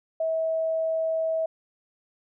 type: tone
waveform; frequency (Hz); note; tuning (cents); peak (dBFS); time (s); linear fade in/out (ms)
sine; 646; E5; -35; -23; 0.2-1.46; 5
effects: none